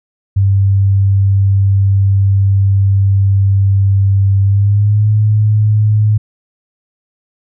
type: tone with pitch glide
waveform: sine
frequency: 98.2 to 106.47 Hz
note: G2 to G#2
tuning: +4 to +44 cents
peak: -7 dBFS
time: 0.36-6.18 s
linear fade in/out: 10 ms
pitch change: +140 cents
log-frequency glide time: 4.42-5.09 s
effects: none